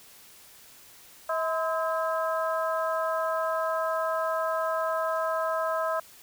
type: harmonic tone with a mistuned harmonic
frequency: 322.1 Hz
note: E4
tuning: 40 cents flat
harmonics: 2 / 3 / 4 / 5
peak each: -28 / -32 / -31 / -37 dBFS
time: 1.29-6 s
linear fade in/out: 5 ms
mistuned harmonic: 3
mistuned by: +98 cents
effects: white hiss -52 dBFS RMS until 6.22 s